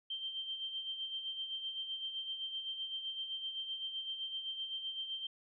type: tone with tremolo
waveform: sine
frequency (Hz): 3139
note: G7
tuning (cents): +2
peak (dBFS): -36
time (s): 0.1-5.27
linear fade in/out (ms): 5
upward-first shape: sine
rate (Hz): 7.8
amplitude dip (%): 55
effects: none